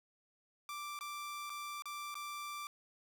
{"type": "tone with dropouts", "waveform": "sawtooth", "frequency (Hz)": 1175, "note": "D6", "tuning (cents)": 1, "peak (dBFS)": -38, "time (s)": [0.69, 2.67], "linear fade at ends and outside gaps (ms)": 1, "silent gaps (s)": [[0.99, 1.009], [1.496, 1.501], [1.822, 1.856], [2.143, 2.153]], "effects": []}